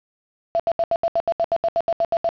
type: tone bursts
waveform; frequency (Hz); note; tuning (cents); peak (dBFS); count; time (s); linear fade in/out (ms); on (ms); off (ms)
sine; 672; E5; +33; -16; 15; 0.55-2.29; 0; 46; 75
effects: resampled to 11025 Hz + 7-bit